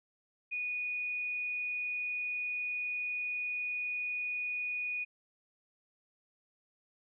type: tone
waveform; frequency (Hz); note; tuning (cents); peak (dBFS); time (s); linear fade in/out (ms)
sine; 2467; D#7; -15; -33; 0.51-5.05; 20
effects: none